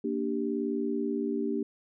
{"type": "chord", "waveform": "sine", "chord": "G minor", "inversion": "first", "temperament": "equal", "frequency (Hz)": [233.1, 293.7, 392], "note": ["Bb3", "D4", "G4"], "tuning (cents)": [0, 0, 0], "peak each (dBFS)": -32, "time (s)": [0.04, 1.63], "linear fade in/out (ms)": 5, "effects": []}